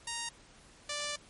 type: tone pair in turn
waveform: 5% pulse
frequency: 932.3 / 587.3 Hz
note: A#5 / D5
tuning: 0 / 0 cents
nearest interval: minor sixth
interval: 800 cents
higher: first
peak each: -23 dBFS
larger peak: neither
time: 0.07-0.29 / 0.89-1.16 s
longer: second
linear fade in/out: 5 ms
effects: pink hiss -58 dBFS RMS until 1.29 s + MP3 48 kbps